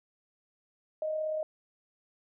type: tone with amplitude modulation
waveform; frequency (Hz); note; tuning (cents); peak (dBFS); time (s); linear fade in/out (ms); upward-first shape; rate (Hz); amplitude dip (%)
sine; 622.3; D#5; 0; -28; 1.02-1.43; 2; sine; 37.3; 35
effects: none